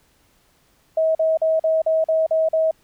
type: tone bursts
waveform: sine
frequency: 640 Hz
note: D#5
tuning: 49 cents sharp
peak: -15 dBFS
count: 8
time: 0.97-2.711 s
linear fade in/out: 5 ms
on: 180 ms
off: 43 ms
effects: pink hiss -60 dBFS RMS until 2.83 s